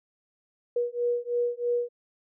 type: beating tone pair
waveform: sine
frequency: 480 / 483.1 Hz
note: B4 / B4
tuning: -49 / -38 cents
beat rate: 3.1 Hz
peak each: -28 dBFS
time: 0.76-1.89 s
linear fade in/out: 5 ms
effects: none